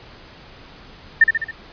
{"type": "tone with echo", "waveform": "sine", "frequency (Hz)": 1800, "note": "A6", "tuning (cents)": 39, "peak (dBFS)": -6, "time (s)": [1.21, 1.24], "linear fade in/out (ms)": 5, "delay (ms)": 68, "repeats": 4, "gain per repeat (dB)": -5, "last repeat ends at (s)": 1.512, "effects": ["pink hiss -43 dBFS RMS until 1.72 s", "resampled to 11025 Hz"]}